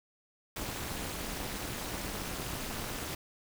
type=noise with amplitude modulation; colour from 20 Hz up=pink; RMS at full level=-34 dBFS; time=0.56-3.15 s; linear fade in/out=5 ms; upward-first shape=sine; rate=240 Hz; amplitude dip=95%; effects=none